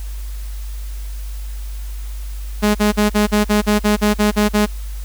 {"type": "tone bursts", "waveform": "sawtooth", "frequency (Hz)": 209.2, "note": "G#3", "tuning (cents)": 13, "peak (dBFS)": -8, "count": 12, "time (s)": [2.62, 4.664], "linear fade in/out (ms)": 20, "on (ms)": 130, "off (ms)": 44, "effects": ["added 50 Hz sine -24 dBFS peak until 5.04 s", "white hiss -42 dBFS RMS until 5.04 s"]}